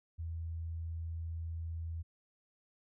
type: tone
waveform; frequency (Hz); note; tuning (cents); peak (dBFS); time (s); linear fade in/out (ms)
sine; 82.41; E2; 0; -37; 0.18-2.03; 20
effects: none